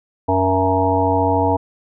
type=harmonic tone with a mistuned harmonic; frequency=93.8 Hz; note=F#2; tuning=24 cents sharp; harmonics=1 / 3 / 5 / 7 / 9 / 10; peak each=-21 / -21 / -21 / -21 / -21 / -21 dBFS; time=0.28-1.57 s; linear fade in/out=10 ms; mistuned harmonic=7; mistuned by=+19 cents; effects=none